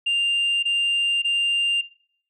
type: tone bursts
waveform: sine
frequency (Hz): 2794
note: F7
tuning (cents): 0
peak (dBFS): -17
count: 3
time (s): 0.06-1.814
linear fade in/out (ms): 10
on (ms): 570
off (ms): 22
effects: noise-tail reverb RT60 0.6 s tail -20 dB re dry + tanh soft clip ceiling -17 dBFS